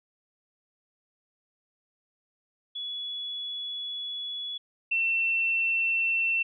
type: tone pair in turn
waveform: sine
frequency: 3395 / 2695 Hz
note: G#7 / E7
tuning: +37 / +38 cents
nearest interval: major third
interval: 399 cents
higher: first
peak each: -32 / -23 dBFS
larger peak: second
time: 2.75-4.58 / 4.91-6.43 s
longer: first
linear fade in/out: 10 ms
effects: none